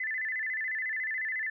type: tone with vibrato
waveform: sine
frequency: 1891 Hz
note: A#6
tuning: 24 cents sharp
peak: -30 dBFS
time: 0-1.5 s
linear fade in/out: 5 ms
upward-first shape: square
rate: 14 Hz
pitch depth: 120 cents each way
effects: none